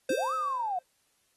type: tone with exponential decay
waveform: square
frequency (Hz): 523.3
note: C5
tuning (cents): 0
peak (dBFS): -26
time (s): 0.09-0.83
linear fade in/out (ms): 5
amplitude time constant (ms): 160
type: linear two-way sweep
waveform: sine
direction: up then down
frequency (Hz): 233.1 to 1318.5 to 697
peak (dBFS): -28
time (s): 0.1-0.79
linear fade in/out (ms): 5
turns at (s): 0.34
effects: white hiss -71 dBFS RMS until 1.36 s + AAC 32 kbps